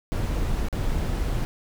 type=noise with dropouts; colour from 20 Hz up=brown; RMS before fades=-25 dBFS; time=0.12-1.45 s; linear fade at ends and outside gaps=0 ms; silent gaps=0.685-0.727 s; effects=none